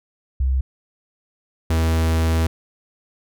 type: tone pair in turn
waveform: sine / 45% pulse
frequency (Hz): 65.41 / 81.12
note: C2 / E2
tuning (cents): 0 / -27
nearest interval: major third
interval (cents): 373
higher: second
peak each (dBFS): -16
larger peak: neither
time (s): 0.4-0.61 / 1.7-2.47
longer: second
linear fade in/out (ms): 5
effects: none

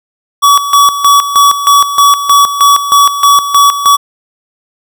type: tone with tremolo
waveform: square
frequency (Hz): 1137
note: C#6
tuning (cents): +44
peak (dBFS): -3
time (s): 0.42-3.97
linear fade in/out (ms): 20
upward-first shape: square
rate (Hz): 3.2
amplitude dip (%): 70
effects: none

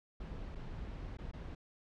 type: noise with dropouts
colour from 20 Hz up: brown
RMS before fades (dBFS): -44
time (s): 0.2-1.55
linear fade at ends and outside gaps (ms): 5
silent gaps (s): 0.55-0.554 / 1.171-1.185 / 1.314-1.333
effects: low-pass 4000 Hz 12 dB/octave

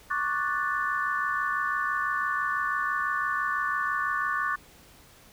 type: chord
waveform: sine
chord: D major seventh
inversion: third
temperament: equal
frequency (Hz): 1108.7 / 1174.7 / 1480 / 1760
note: C#6 / D6 / F#6 / A6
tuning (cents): 0 / 0 / 0 / 0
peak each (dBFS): -31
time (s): 0.1-4.56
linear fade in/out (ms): 10
effects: pink hiss -54 dBFS RMS until 5.32 s

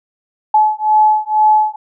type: beating tone pair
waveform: sine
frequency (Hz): 856 / 858.1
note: A5 / A5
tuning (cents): -48 / -44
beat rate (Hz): 2.1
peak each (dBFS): -12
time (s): 0.54-1.76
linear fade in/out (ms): 5
effects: none

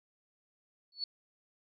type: tone with exponential growth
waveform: sine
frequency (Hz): 4429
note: C#8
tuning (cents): -2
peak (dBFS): -29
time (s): 0.92-1.04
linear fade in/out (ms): 2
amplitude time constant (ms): 26
effects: none

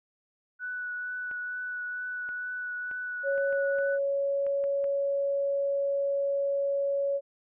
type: tone with vibrato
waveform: sine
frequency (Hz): 1480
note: F#6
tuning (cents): 0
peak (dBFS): -32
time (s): 0.59-3.99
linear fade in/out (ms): 50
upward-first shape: triangle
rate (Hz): 2.2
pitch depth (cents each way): 14
type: clicks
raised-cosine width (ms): 0.5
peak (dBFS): -33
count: 9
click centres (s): 1.313 / 2.29 / 2.913 / 3.379 / 3.527 / 3.786 / 4.466 / 4.64 / 4.842
type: tone with pitch glide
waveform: sine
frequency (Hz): 554.4 to 558.6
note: C#5 to C#5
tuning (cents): 0 to +13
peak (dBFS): -25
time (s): 3.23-7.21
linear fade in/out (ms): 50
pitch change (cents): +13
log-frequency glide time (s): 3.36-4.58
effects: none

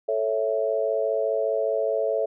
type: chord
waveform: sine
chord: A major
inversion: none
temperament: equal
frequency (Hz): 440 / 554.4 / 659.3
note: A4 / C#5 / E5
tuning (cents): 0 / 0 / 0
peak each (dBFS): -26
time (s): 0.08-2.26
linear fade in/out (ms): 10
effects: none

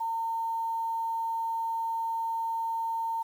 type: tone with quantisation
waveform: sine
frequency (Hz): 910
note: A#5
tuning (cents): -42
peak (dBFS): -28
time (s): 0-3.23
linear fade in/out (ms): 10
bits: 9
effects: none

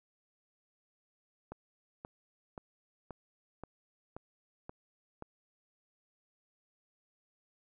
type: click train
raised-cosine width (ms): 1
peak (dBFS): -29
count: 8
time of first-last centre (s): 1.52-5.224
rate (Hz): 1.89
effects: none

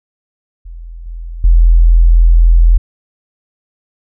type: tone with level steps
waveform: sine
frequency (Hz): 41.91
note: E1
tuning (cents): +29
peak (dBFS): -26 / -22 / -3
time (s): 0.65-2.78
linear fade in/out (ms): 10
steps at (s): 1.06 / 1.44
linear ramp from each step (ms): 5
effects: none

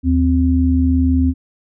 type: tone pair together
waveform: sine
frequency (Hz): 78.05 / 260.2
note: D#2 / C4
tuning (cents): +6 / -9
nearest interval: octave + major sixth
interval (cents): 2085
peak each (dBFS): -14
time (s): 0.03-1.34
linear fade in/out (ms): 50
effects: none

